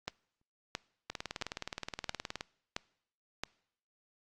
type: two click trains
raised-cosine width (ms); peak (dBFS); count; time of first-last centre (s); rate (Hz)
0.2; -17 / -20; 6 / 26; 0.08-3.436 / 1.1-2.409; 1.49 / 19.1
effects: noise-tail reverb RT60 0.7 s tail -23 dB re dry + Opus 32 kbps